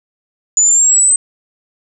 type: linear sweep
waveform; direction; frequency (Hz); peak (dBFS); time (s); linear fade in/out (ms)
sine; up; 6910 to 8200; -7; 0.57-1.16; 2
effects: none